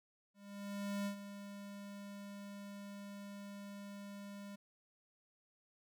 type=tone with ADSR envelope; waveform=square; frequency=201.2 Hz; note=G3; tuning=45 cents sharp; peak=-37 dBFS; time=0.34-4.56 s; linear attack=720 ms; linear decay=95 ms; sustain=-11 dB; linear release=10 ms; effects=none